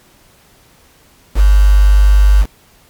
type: tone with quantisation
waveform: sine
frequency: 49.97 Hz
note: G1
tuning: 34 cents sharp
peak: -4 dBFS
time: 1.35-2.46 s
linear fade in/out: 50 ms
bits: 4
effects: pink hiss -48 dBFS RMS until 2.89 s + MP3 96 kbps